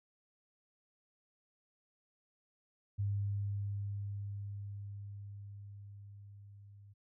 sine tone with level ramp, 100.9 Hz, G#2, 49 cents flat, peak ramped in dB -31 to -54 dBFS, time 2.98-6.94 s, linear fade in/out 20 ms, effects none

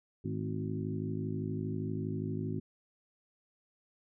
harmonic tone with a mistuned harmonic, 52.5 Hz, G#1, 19 cents sharp, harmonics 2 / 3 / 4 / 5 / 6 / 7, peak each -38 / -38 / -42 / -40 / -45 / -42 dBFS, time 0.24-2.6 s, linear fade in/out 10 ms, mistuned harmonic 4, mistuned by +53 cents, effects none

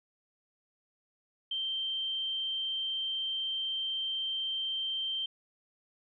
sine tone, 3136 Hz, G7, in tune, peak -31 dBFS, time 1.51-5.26 s, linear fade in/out 5 ms, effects none

